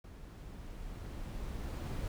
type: noise with level ramp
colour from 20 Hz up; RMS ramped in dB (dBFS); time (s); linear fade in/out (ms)
brown; -50 to -37; 0.04-2.08; 2
effects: none